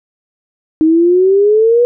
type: exponential sweep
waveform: sine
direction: up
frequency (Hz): 311.1 to 489.1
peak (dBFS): -6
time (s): 0.81-1.85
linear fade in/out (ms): 0
effects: none